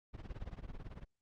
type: noise with tremolo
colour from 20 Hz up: brown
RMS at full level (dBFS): -42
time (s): 0.13-1.05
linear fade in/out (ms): 20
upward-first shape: triangle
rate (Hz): 18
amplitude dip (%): 100
effects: low-pass 4000 Hz 12 dB/octave + Opus 48 kbps